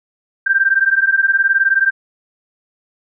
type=beating tone pair; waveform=sine; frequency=1568 / 1587 Hz; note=G6 / G6; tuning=0 / +21 cents; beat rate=19 Hz; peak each=-14 / -14 dBFS; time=0.46-1.91 s; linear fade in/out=10 ms; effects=none